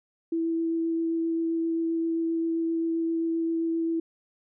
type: tone with vibrato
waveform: sine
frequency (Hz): 329.6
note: E4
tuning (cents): 0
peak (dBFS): -24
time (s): 0.32-4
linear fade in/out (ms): 5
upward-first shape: sine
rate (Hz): 7.6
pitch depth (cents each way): 8
effects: none